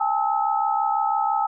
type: tone cluster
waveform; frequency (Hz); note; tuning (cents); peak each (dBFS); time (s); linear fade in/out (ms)
sine; 808 / 874 / 1290; G#5 / A5 / E6; -48 / -12 / -38; -23 / -23 / -26; 0-1.47; 10
effects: none